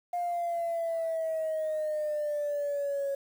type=exponential sweep; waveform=sine; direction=down; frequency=707 to 553 Hz; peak=-27 dBFS; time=0.13-3.15 s; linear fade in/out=5 ms; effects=tanh soft clip ceiling -25 dBFS + 9-bit